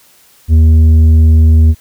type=tone with tanh clipping; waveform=sine; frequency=79.5 Hz; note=D#2; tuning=38 cents sharp; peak=-4 dBFS; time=0.48-1.75 s; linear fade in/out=50 ms; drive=6 dB; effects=white hiss -46 dBFS RMS until 1.8 s